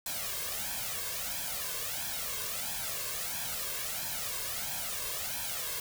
white noise with flanger, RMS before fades -36 dBFS, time 0.06-5.8 s, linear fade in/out 2 ms, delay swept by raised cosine 1.2 to 1.89 ms, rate 1.5 Hz, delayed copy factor +0.75, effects none

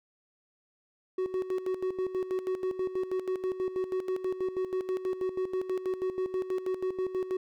triangle tone with tremolo, 372.6 Hz, F#4, 12 cents sharp, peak -25 dBFS, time 1.18-7.37 s, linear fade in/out 5 ms, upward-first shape square, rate 6.2 Hz, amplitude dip 70%, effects none

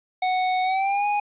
square tone with pitch glide, 740 to 825.8 Hz, F#5 to G#5, 0 to -10 cents, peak -21 dBFS, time 0.22-1.2 s, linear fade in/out 5 ms, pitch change +190 cents, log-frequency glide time 0.63-1.06 s, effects resampled to 8000 Hz + 9-bit

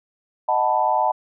sine chord, B dominant seventh, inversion first, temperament equal, 622.3 / 740 / 880 / 987.8 Hz, D#5 / F#5 / A5 / B5, 0 / 0 / 0 / 0 cents, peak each -24 / -22 / -20 / -24 dBFS, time 0.48-1.12 s, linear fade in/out 10 ms, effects none

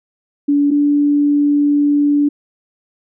sine tone pair in turn, 287.1 / 290.1 Hz, D4 / D4, -39 / -21 cents, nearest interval unison, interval 18 cents, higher second, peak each -10 dBFS, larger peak neither, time 0.48-0.71 / 0.71-2.29 s, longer second, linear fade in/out 10 ms, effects none

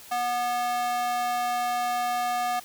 square tone with high-pass filter, 243.3 Hz, B3, 26 cents flat, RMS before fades -27 dBFS, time 0.11-2.6 s, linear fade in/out 10 ms, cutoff 850 Hz, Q 7.5, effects white hiss -47 dBFS RMS until 2.64 s

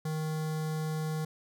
square tone with notch filter, 156.2 Hz, D#3, 7 cents sharp, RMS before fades -33 dBFS, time 0.05-1.25 s, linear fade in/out 5 ms, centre 2600 Hz, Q 1.7, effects none

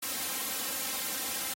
white noise with comb filter, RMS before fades -34 dBFS, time 0.02-1.54 s, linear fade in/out 10 ms, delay 3.8 ms, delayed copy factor +0.9, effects high-pass 100 Hz 12 dB/octave + AAC 48 kbps

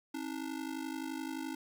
square ring-modulated tone, 293.7 Hz, D4, in tune, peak -35 dBFS, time 0.14-1.55 s, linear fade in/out 5 ms, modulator 25.8 Hz, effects 11-bit

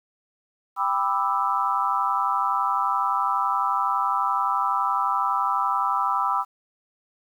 sine chord, E minor seventh, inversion first, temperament just, 791.1 / 988.9 / 1186.7 / 1318.5 Hz, G5 / B5 / D6 / E6, +16 / +2 / +18 / 0 cents, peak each -28 / -25 / -26 / -26 dBFS, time 0.76-6.45 s, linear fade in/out 50 ms, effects 9-bit

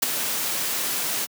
white noise with ADSR envelope, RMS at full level -17 dBFS, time 0.02-1.27 s, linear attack 11 ms, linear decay 12 ms, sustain -9 dB, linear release 34 ms, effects high-pass 150 Hz 12 dB/octave

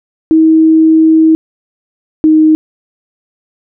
sine tone pair in turn, 319.2 / 312.5 Hz, D#4 / D#4, +44 / +8 cents, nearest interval unison, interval 36 cents, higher first, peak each -3 dBFS, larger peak neither, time 0.31-1.35 / 2.24-2.55 s, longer first, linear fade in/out 0 ms, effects none

